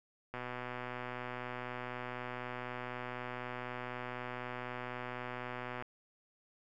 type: click train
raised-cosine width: 0.5 ms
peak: -26 dBFS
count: 681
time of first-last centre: 0.34-5.824 s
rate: 124 Hz
effects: none